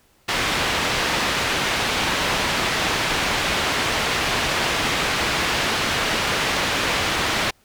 white low-pass noise, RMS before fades -22 dBFS, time 0.28-7.51 s, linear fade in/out 10 ms, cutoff 3100 Hz, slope 12 dB/octave, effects pink hiss -59 dBFS RMS until 7.64 s

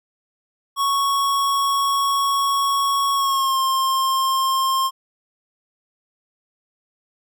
square tone with pitch glide, 1108.7 to 1062.3 Hz, C#6 to C6, 0 to +26 cents, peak -18 dBFS, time 0.76-4.91 s, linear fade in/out 50 ms, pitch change -74 cents, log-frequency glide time 3.14-3.59 s, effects none

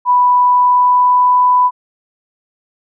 sine tone with pitch glide, 987.8 to 994.7 Hz, B5 to B5, 0 to +12 cents, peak -7 dBFS, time 0.05-1.71 s, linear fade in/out 50 ms, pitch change +12 cents, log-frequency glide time 0.37-1.46 s, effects none

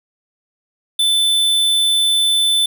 square tone, 3520 Hz, A7, in tune, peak -13 dBFS, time 0.99-2.66 s, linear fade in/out 5 ms, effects none

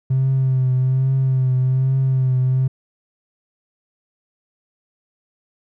triangle tone with vibrato, 130.81 Hz, C3, in tune, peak -11 dBFS, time 0.1-2.68 s, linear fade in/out 10 ms, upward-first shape triangle, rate 1.2 Hz, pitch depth 40 cents each way, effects tanh soft clip ceiling -11 dBFS

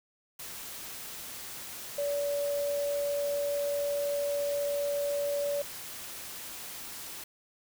sine tone in noise, 573 Hz, D5, 43 cents flat, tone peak -28 dBFS, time 1.98-5.62 s, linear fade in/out 5 ms, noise white, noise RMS -42 dBFS, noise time 0.39-7.24 s, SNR +11 dB, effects none

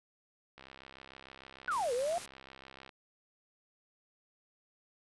click train, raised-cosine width 0.3 ms, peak -34 dBFS, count 155, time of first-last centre 0.58-2.892 s, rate 66.6 Hz
sine exponential two-way sweep, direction down then up, 1533 to 466.2 to 719 Hz, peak -30 dBFS, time 1.68-2.18 s, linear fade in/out 0 ms, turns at 1.93 s
white noise, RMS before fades -45 dBFS, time 1.71-2.26 s, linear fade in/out 5 ms
effects resampled to 24000 Hz

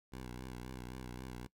10% pulse tone with vibrato, 62.6 Hz, B1, 24 cents sharp, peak -36 dBFS, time 0.12-1.47 s, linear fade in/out 10 ms, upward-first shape sine, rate 3.8 Hz, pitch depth 61 cents each way, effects noise-tail reverb RT60 0.1 s tail -20 dB re dry

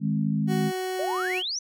sine chord, Ab major, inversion second, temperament equal with one note detuned, 155.56 / 207.7 / 263.6 Hz, Eb3 / Ab3 / C4, 0 / 0 / +13 cents, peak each -26 / -25 / -31 dBFS, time 0-0.72 s, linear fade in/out 50 ms
30% pulse tone with pitch glide, 372.1 to 367.6 Hz, F#4 to F#4, +10 to -11 cents, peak -25 dBFS, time 0.47-1.43 s, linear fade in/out 50 ms, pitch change -21 cents, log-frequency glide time 0.95-1.28 s
sine exponential sweep, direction up, 550 to 6200 Hz, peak -27 dBFS, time 0.99-1.59 s, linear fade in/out 5 ms
effects none

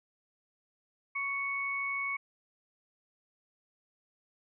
sine tone pair together, 1114 / 2217 Hz, C#6 / C#7, +8 / 0 cents, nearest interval octave, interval 1192 cents, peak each -38 / -32 dBFS, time 1.15-2.17 s, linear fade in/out 10 ms, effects none

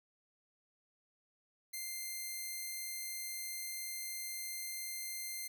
5% pulse tone, 2093 Hz, C7, in tune, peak -30 dBFS, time 1.73-5.48 s, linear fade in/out 10 ms, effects none

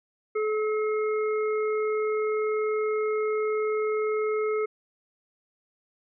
harmonic tone, 429.7 Hz, A4, 41 cents flat, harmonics 1 / 3 / 5, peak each -24 / -34 / -38 dBFS, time 0.35-4.66 s, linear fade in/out 10 ms, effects none

